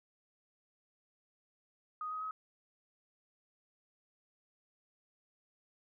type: tone with pitch steps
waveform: sine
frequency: 1244.5 / 1259 / 1273.6 Hz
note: D#6 / D#6 / D#6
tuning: 0 / +20 / +40 cents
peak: -37 dBFS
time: 2.01-2.31 s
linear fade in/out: 2 ms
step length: 100 ms
effects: none